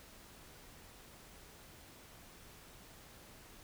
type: silence
effects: pink hiss -57 dBFS RMS until 3.63 s